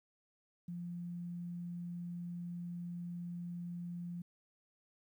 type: tone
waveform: sine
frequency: 174.1 Hz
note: F3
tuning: 5 cents flat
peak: -40 dBFS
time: 0.68-4.22 s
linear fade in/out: 5 ms
effects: 12-bit

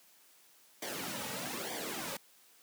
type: noise with flanger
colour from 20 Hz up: pink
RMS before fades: -39 dBFS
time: 0.82-2.17 s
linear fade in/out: 5 ms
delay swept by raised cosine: 0.74 to 2.94 ms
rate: 1.1 Hz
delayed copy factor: -0.75
effects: white hiss -63 dBFS RMS until 2.62 s + high-pass 200 Hz 12 dB/octave

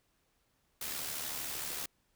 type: noise with amplitude modulation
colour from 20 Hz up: white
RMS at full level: -37 dBFS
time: 0.81-1.86 s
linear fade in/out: 5 ms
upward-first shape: sine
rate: 73 Hz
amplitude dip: 45%
effects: pink hiss -75 dBFS RMS until 2.15 s

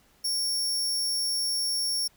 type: tone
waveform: sawtooth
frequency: 5490 Hz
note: F8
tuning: 31 cents flat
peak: -23 dBFS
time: 0.24-2.08 s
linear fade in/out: 10 ms
effects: pink hiss -62 dBFS RMS until 2.16 s

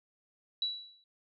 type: tone with exponential decay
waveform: sine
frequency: 3926 Hz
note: B7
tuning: 11 cents flat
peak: -27 dBFS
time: 0.62-1.04 s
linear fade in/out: 2 ms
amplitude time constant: 91 ms
effects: none

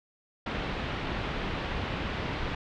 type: low-pass noise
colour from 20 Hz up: pink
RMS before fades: -33 dBFS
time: 0.46-2.55 s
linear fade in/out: 5 ms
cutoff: 3500 Hz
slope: 24 dB/octave
effects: none

